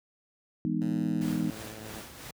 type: chord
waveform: sine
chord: E major seventh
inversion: none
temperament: just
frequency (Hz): 164.81 / 206 / 247.2 / 309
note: E3 / G#3 / B3 / D#4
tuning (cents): 0 / -14 / +2 / -12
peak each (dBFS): -32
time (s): 0.65-1.5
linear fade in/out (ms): 0
type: tone with pitch glide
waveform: 10% pulse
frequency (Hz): 113 to 108.52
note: A2 to A2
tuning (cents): +47 to -23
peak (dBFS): -35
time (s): 0.81-2.01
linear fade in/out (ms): 5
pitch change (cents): -70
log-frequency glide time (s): 0.97-1.74
type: noise with tremolo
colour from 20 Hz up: pink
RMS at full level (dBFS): -42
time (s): 1.21-2.31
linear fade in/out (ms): 5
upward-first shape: sine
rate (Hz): 3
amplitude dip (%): 50
effects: high-pass 60 Hz 12 dB/octave